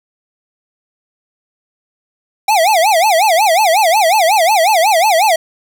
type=tone with vibrato; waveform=square; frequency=752 Hz; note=F#5; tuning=28 cents sharp; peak=-9 dBFS; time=2.48-5.36 s; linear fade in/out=5 ms; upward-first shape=sine; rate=5.5 Hz; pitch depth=280 cents each way; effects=none